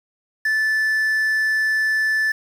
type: tone with quantisation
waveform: triangle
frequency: 1750 Hz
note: A6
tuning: 10 cents flat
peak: -15 dBFS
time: 0.45-2.32 s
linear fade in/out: 5 ms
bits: 7
effects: none